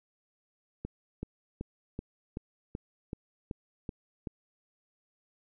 click train, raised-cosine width 3 ms, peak -23 dBFS, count 10, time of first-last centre 0.85-4.272 s, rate 2.63 Hz, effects none

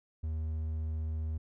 triangle tone, 78.8 Hz, D#2, 23 cents sharp, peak -30 dBFS, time 0.23-1.38 s, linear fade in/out 10 ms, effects none

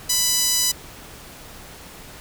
sawtooth tone with high-pass filter, 994 Hz, B5, 11 cents sharp, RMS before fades -20 dBFS, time 0.09-0.72 s, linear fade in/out 10 ms, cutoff 5400 Hz, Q 1.4, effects pink hiss -41 dBFS RMS until 2.2 s

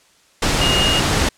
sine tone in noise, 2850 Hz, F7, 34 cents sharp, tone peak -17 dBFS, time 0.61-1 s, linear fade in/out 5 ms, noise pink, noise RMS -17 dBFS, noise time 0.42-1.29 s, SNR -3 dB, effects white hiss -54 dBFS RMS until 1.37 s + low-pass 8000 Hz 12 dB/octave

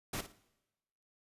pink noise with echo, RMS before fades -38 dBFS, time 0.13-0.21 s, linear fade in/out 5 ms, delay 56 ms, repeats 3, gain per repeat -12 dB, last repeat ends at 0.378 s, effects noise-tail reverb RT60 1.0 s tail -20 dB re dry + resampled to 32000 Hz

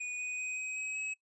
square tone with pitch steps, 2468 / 2487 / 2505 / 2524 / 2543 / 2562 Hz, D#7 / D#7 / D#7 / D#7 / D#7 / E7, -15 / -1 / +11 / +24 / +37 / -50 cents, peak -36 dBFS, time 0-1.14 s, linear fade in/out 10 ms, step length 190 ms, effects noise-tail reverb RT60 0.1 s tail -21 dB re dry + resampled to 22050 Hz

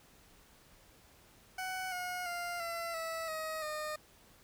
20% pulse tone with pitch steps, 747 / 722.4 / 698.6 / 675.6 / 653.3 / 631.8 / 611 Hz, F#5 / F#5 / F5 / E5 / E5 / D#5 / D#5, +16 / -42 / 0 / +42 / -16 / +26 / -32 cents, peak -32 dBFS, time 1.58-3.96 s, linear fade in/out 5 ms, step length 340 ms, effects pink hiss -62 dBFS RMS until 4.43 s

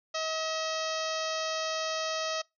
harmonic tone with a mistuned harmonic, 637 Hz, D#5, 41 cents sharp, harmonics 1 / 2 / 3 / 4 / 5 / 6 / 7 / 8 / 9 / 10, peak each -34 / -36 / -41 / -42 / -41 / -42 / -42 / -40 / -42 / -45 dBFS, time 0.14-2.42 s, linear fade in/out 10 ms, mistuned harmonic 4, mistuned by +38 cents, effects noise-tail reverb RT60 0.2 s tail -24 dB re dry

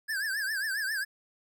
square tone with vibrato, 1653 Hz, G#6, 9 cents flat, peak -30 dBFS, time 0.08-1.05 s, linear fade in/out 20 ms, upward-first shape triangle, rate 7.4 Hz, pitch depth 160 cents each way, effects none

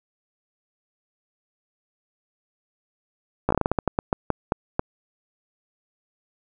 slowing click train, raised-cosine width 1 ms, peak -6 dBFS, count 15, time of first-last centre 3.49-4.794 s, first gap 15 ms, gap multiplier 1.25, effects none

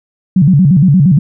sine tone with vibrato, 162.4 Hz, E3, 26 cents flat, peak -4 dBFS, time 0.36-1.19 s, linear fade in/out 5 ms, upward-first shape square, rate 8.6 Hz, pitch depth 240 cents each way, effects none

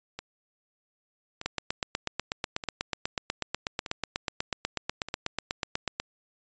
two click trains, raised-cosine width 0.2 ms, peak -19 / -11 dBFS, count 5 / 38, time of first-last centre 0.19-5.086 / 1.46-6 s, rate 0.817 / 8.15 Hz, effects resampled to 16000 Hz

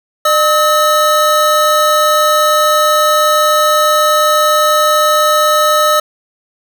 square tone pair together, 604.7 / 1283 Hz, D#5 / E6, -50 / -47 cents, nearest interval octave + minor second, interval 1303 cents, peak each -13 / -11 dBFS, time 0.25-6 s, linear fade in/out 5 ms, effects none

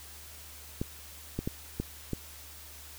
clicks, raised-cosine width 3 ms, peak -18 dBFS, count 5, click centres 0.815 / 1.39 / 1.475 / 1.8 / 2.133 s, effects added 74 Hz sine -52 dBFS peak until 2.98 s + white hiss -49 dBFS RMS until 2.98 s

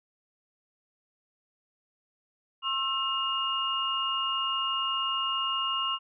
sine tone cluster, 1074 / 1329 / 2840 Hz, C6 / E6 / F7, +45 / +14 / +28 cents, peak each -31 / -35 / -29 dBFS, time 2.62-5.99 s, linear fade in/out 50 ms, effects none

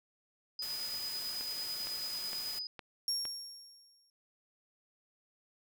sine tone with tremolo, 4978 Hz, D#8, in tune, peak -36 dBFS, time 0.59-2.67 s, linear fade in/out 2 ms, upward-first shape square, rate 9.1 Hz, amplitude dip 25%
white noise, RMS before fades -45 dBFS, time 0.62-2.59 s, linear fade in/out 2 ms
click train, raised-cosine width 0.3 ms, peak -28 dBFS, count 5, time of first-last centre 1.41-3.253 s, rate 2.17 Hz
35% pulse tone with exponential decay, 5540 Hz, F8, 15 cents flat, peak -27 dBFS, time 3.08-4.1 s, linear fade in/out 1 ms, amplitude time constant 220 ms
effects none

